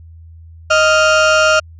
35% pulse tone pair together, 624 / 1397.2 Hz, D#5 / F6, +5 / 0 cents, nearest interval octave + major second, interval 1395 cents, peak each -10 dBFS, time 0.7-1.6 s, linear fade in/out 10 ms, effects added 82 Hz sine -35 dBFS peak until 1.79 s + resampled to 16000 Hz

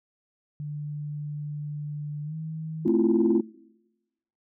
sine tone with pitch glide, 148 to 158.62 Hz, D3 to D#3, +14 to +34 cents, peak -31 dBFS, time 0.6-2.88 s, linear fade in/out 0 ms, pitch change +120 cents, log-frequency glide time 2.24-2.35 s
sine chord, F major seventh, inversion first, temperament equal, 220 / 261.6 / 329.6 / 349.2 Hz, A3 / C4 / E4 / F4, 0 / 0 / 0 / 0 cents, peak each -24 / -26 / -23 / -22 dBFS, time 2.85-3.41 s, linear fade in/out 10 ms
effects noise-tail reverb RT60 1.0 s tail -23 dB re dry + tanh soft clip ceiling -12 dBFS

